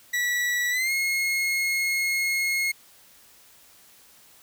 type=tone with pitch glide; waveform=40% pulse; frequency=1946 to 2159 Hz; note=B6 to C#7; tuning=-26 to -46 cents; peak=-22 dBFS; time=0.13-2.72 s; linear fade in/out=10 ms; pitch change=+180 cents; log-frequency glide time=0.7-0.92 s; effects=white hiss -54 dBFS RMS until 4.42 s